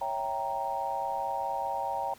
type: chord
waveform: sine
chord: C# diminished seventh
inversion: none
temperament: equal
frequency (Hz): 554.4 / 659.3 / 784 / 932.3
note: C#5 / E5 / G5 / Bb5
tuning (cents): 0 / 0 / 0 / 0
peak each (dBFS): -38 / -39 / -33 / -33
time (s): 0.01-2.14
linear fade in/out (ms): 5
effects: pink hiss -55 dBFS RMS until 2.18 s